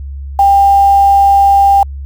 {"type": "tone with quantisation", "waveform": "sine", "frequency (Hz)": 795, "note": "G5", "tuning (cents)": 24, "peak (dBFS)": -4, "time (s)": [0.39, 1.83], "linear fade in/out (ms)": 2, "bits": 5, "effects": ["added 69 Hz sine -21 dBFS peak until 2.05 s"]}